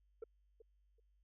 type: tone with echo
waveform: sine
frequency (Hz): 450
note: A4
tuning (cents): +39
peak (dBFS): -40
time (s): 0.22-0.24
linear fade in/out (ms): 5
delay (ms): 380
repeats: 2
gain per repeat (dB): -15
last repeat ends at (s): 1
effects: tanh soft clip ceiling -42 dBFS + added 50 Hz sine -70 dBFS peak until 1.23 s